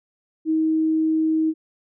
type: tone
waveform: sine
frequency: 317 Hz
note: D#4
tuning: 32 cents sharp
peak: -17 dBFS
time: 0.45-1.54 s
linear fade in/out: 50 ms
effects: none